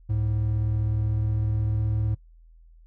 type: tone pair together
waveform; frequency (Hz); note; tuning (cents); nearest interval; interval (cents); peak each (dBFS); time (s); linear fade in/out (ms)
triangle; 67.41 / 107; C#2 / A2; -48 / -48; minor sixth; 800; -28 / -21; 0.09-2.15; 10
effects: noise-tail reverb RT60 0.1 s tail -21 dB re dry + added 41 Hz sine -49 dBFS peak until 2.86 s